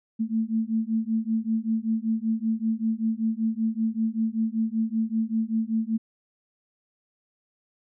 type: beating tone pair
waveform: sine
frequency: 220.4 / 225.6 Hz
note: A3 / A3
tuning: +3 / +44 cents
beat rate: 5.2 Hz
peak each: -26 dBFS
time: 0.19-5.98 s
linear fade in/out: 20 ms
effects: none